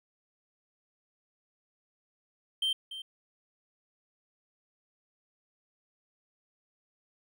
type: tone with echo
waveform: triangle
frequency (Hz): 3136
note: G7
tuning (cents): 0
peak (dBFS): -25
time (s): 2.62-2.73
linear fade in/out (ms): 5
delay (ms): 290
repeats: 1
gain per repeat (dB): -12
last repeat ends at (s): 3.02
effects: none